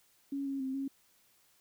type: tone with pitch steps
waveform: sine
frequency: 278 / 273.8 / 263.8 / 272.8 Hz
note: C#4 / C#4 / C4 / C#4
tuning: +5 / -21 / +14 / -28 cents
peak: -33 dBFS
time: 0.32-0.88 s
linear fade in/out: 5 ms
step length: 140 ms
effects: white hiss -68 dBFS RMS until 1.6 s